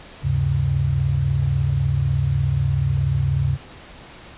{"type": "tone cluster", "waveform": "sine", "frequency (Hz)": [75.8, 99.6, 136.1], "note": ["D#2", "G2", "C#3"], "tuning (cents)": [-45, 28, -31], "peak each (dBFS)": [-24, -23, -19], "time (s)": [0.22, 3.58], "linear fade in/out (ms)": 50, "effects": ["pink hiss -42 dBFS RMS until 4.37 s", "resampled to 8000 Hz"]}